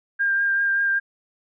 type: tone with vibrato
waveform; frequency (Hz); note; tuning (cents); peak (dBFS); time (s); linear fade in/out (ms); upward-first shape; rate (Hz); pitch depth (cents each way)
sine; 1600; G6; +35; -18; 0.19-1; 20; triangle; 5.2; 19
effects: none